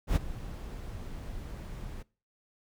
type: noise with ADSR envelope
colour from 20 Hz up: brown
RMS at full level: -23 dBFS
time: 0.07-2.03 s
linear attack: 90 ms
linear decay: 20 ms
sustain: -17 dB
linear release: 13 ms
effects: noise-tail reverb RT60 0.4 s tail -24 dB re dry